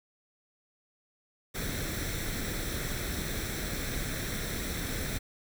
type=noise with comb filter; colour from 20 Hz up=pink; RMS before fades=-34 dBFS; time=1.54-5.19 s; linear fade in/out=20 ms; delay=0.52 ms; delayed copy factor=+0.6; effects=none